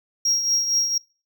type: tone with tremolo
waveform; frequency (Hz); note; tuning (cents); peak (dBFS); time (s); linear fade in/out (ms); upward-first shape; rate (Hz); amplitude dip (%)
triangle; 5610; F8; +7; -15; 0.25-0.98; 5; triangle; 4.3; 60
effects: noise-tail reverb RT60 0.4 s tail -25 dB re dry